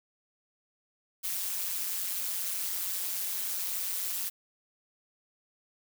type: noise with amplitude modulation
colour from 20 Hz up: blue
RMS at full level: -30 dBFS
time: 1.23-4.3 s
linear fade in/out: 20 ms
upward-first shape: sine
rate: 186 Hz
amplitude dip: 75%
effects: none